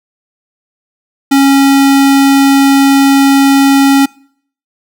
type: tone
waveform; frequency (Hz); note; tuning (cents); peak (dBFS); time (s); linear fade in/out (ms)
square; 275.1; C#4; -13; -5; 1.31-4.06; 10
effects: noise-tail reverb RT60 0.6 s tail -25 dB re dry